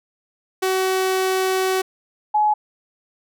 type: tone pair in turn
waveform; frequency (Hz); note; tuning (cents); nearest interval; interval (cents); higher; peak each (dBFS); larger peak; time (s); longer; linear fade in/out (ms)
sawtooth / sine; 376.9 / 846.1; F#4 / G#5; +32 / +32; octave + major second; 1400; second; -14; neither; 0.62-1.82 / 2.34-2.54; first; 10
effects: none